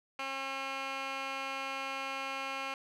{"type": "tone with band-pass filter", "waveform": "15% pulse", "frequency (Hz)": 270, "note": "C#4", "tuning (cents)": -45, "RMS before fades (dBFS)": -38, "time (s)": [0.19, 2.74], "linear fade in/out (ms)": 2, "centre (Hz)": 2000, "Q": 1.6, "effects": []}